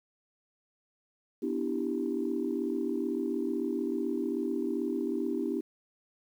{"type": "chord", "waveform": "sine", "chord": "E minor seventh", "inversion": "second", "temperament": "equal", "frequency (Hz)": [246.9, 293.7, 329.6, 392], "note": ["B3", "D4", "E4", "G4"], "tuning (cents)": [0, 0, 0, 0], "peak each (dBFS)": -34, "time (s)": [1.42, 5.61], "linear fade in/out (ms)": 10, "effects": ["tanh soft clip ceiling -19 dBFS", "10-bit"]}